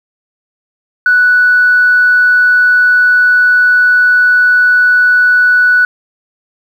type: tone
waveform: sine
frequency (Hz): 1480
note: F#6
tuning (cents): 0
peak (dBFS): -4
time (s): 1.06-5.85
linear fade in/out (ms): 2
effects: tanh soft clip ceiling 0 dBFS + 7-bit